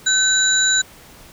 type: tone cluster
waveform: sine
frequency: 1533 / 3928 / 7030 Hz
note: G6 / B7 / A8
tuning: -39 / -10 / -2 cents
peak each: -18 dBFS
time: 0.06-0.82 s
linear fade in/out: 10 ms
effects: pink hiss -44 dBFS RMS until 1.32 s